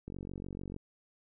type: click train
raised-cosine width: 3 ms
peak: -29 dBFS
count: 33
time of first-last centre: 0.08-0.764 s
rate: 46.8 Hz
effects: none